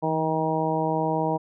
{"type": "harmonic tone with a mistuned harmonic", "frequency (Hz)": 158.4, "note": "D#3", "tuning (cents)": 31, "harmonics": [1, 2, 3, 4, 5, 6], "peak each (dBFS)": [-29, -29, -29, -29, -29, -29], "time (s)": [0.02, 1.38], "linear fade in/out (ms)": 20, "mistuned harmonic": 1, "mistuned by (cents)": 36, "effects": []}